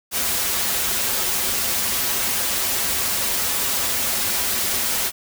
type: noise with comb filter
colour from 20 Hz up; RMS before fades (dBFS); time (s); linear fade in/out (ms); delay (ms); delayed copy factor
white; -22; 0.11-5.12; 50; 6.6; -0.6
effects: none